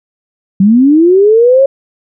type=linear sweep; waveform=sine; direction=up; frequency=184.9 to 554.4 Hz; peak=-3 dBFS; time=0.6-1.66 s; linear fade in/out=5 ms; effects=none